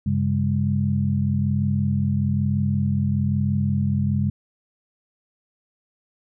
sine tone cluster, 96.3 / 137.4 / 202.7 Hz, G2 / C#3 / G#3, -30 / -15 / -42 cents, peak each -23 dBFS, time 0.06-4.3 s, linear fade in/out 5 ms, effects none

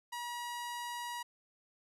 sawtooth tone, 960 Hz, B5, 49 cents flat, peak -35 dBFS, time 0.12-1.23 s, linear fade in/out 10 ms, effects resampled to 32000 Hz

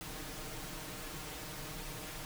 pink noise with comb filter, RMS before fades -44 dBFS, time 0.01-2.25 s, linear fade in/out 0 ms, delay 6.5 ms, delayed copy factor +0.8, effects none

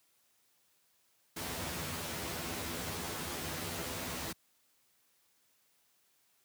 pink noise with comb filter, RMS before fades -39 dBFS, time 1.36-4.33 s, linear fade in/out 10 ms, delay 12 ms, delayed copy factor +0.9, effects white hiss -72 dBFS RMS until 6.44 s + high-pass 80 Hz 12 dB/octave

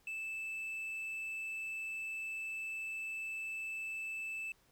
triangle tone with quantisation, 2633 Hz, E7, 3 cents flat, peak -37 dBFS, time 0.07-4.52 s, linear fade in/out 2 ms, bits 11, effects pink hiss -70 dBFS RMS until 4.71 s

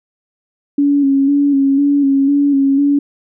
sine tone with vibrato, 279.5 Hz, C#4, 14 cents sharp, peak -9 dBFS, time 0.78-2.99 s, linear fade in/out 5 ms, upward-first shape square, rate 2 Hz, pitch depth 33 cents each way, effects none

